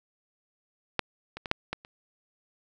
clicks, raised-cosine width 0.3 ms, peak -8 / -22 / -19 / -7 / -15 / -30 dBFS, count 6, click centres 0.993 / 1.37 / 1.458 / 1.514 / 1.73 / 1.849 s, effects none

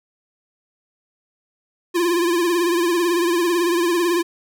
square tone with vibrato, 345.6 Hz, F4, 18 cents flat, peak -17 dBFS, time 1.94-4.23 s, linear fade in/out 20 ms, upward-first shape triangle, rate 18 Hz, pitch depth 83 cents each way, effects none

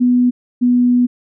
sine tone pair in turn, 246.9 / 245.6 Hz, B3 / B3, 0 / -9 cents, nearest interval unison, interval 9 cents, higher first, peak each -9 dBFS, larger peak neither, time 0-0.31 / 0.61-1.07 s, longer second, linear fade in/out 20 ms, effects none

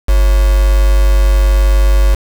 sine tone with quantisation, 49.47 Hz, G1, 17 cents sharp, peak -6 dBFS, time 0.08-2.15 s, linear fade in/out 10 ms, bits 3, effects none

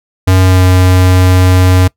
square tone with pitch glide, 93.3 to 91.96 Hz, F#2 to F#2, +15 to -10 cents, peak -5 dBFS, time 0.27-1.88 s, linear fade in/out 10 ms, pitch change -25 cents, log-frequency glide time 0.4-0.64 s, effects noise-tail reverb RT60 0.1 s tail -22 dB re dry

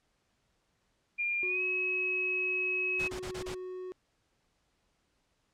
sine tone with pitch glide, 2403 to 2561 Hz, D7 to D#7, +39 to +49 cents, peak -29 dBFS, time 1.18-3.09 s, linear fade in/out 20 ms, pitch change +110 cents, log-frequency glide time 1.45-1.62 s
triangle tone, 368.2 Hz, F#4, 8 cents flat, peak -36 dBFS, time 1.43-3.92 s, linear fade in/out 0 ms
pink noise bursts, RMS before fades -41 dBFS, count 5, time 2.99-3.548 s, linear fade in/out 10 ms, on 90 ms, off 27 ms
effects pink hiss -75 dBFS RMS until 5.53 s + low-pass 8000 Hz 12 dB/octave

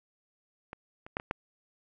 clicks, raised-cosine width 0.5 ms, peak -25 / -30 / -15 / -26 / -15 dBFS, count 5, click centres 0.731 / 1.065 / 1.169 / 1.199 / 1.311 s, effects none

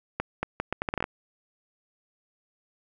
accelerating click train, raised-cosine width 0.5 ms, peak -12 dBFS, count 11, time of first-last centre 0.2-1.041 s, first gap 230 ms, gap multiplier 0.74, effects none

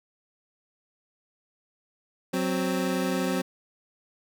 25% pulse tone pair together, 184.98 / 261.6 Hz, F#3 / C4, 0 / 0 cents, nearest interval tritone, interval 600 cents, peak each -24 dBFS, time 2.33-3.42 s, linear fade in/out 10 ms, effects none

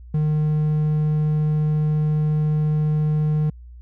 triangle tone, 152.4 Hz, D#3, 36 cents flat, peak -15 dBFS, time 0.14-3.5 s, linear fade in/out 5 ms, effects added 60 Hz sine -38 dBFS peak until 3.81 s

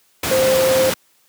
sine tone in noise, 523.3 Hz, C5, in tune, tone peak -13 dBFS, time 0.31-0.9 s, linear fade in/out 5 ms, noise pink, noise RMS -20 dBFS, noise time 0.23-0.94 s, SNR +4 dB, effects white hiss -58 dBFS RMS until 1.28 s + high-pass 150 Hz 12 dB/octave

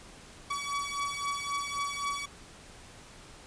sawtooth beating tone pair, 1134 / 1137.8 Hz, C#6 / C#6, +39 / +45 cents, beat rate 3.8 Hz, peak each -31 dBFS, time 0.5-2.26 s, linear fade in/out 10 ms, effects pink hiss -51 dBFS RMS until 3.46 s + resampled to 22050 Hz

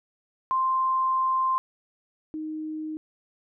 sine tone pair in turn, 1046.5 / 311.1 Hz, C6 / D#4, 0 / 0 cents, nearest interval octave + major sixth, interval 2100 cents, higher first, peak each -21 / -30 dBFS, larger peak first, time 0.51-1.58 / 2.34-2.97 s, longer first, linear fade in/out 0 ms, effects none

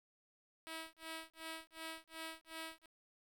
5% pulse tone with tremolo, 322.8 Hz, E4, 36 cents flat, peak -32 dBFS, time 0.67-2.86 s, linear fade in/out 0 ms, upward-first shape sine, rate 2.7 Hz, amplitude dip 100%, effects 11-bit

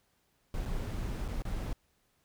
brown noise with dropouts, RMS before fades -35 dBFS, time 0.54-1.73 s, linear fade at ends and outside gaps 1 ms, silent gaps 0.654-0.658 / 1.28-1.285 / 1.421-1.452 s, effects pink hiss -73 dBFS RMS until 2.24 s

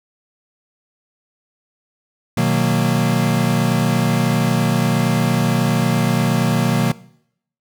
square chord, B major seventh, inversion none, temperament equal with one note detuned, 123.47 / 156.1 / 185 / 233.1 Hz, B2 / D#3 / F#3 / A#3, 0 / +6 / 0 / 0 cents, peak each -21 dBFS, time 2.37-6.92 s, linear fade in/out 5 ms, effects noise-tail reverb RT60 0.7 s tail -20 dB re dry

